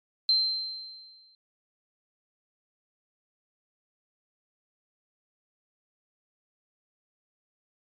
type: tone with exponential decay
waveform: sine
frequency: 4121 Hz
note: C8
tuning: 27 cents flat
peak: -18 dBFS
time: 0.29-1.35 s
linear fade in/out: 1 ms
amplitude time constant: 230 ms
effects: MP3 32 kbps